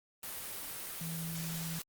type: tone in noise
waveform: sine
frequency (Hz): 164.81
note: E3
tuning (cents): 0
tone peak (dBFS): -38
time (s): 1.01-1.79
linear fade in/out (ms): 2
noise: white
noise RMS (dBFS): -42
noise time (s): 0.23-1.82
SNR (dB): +1
effects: Opus 32 kbps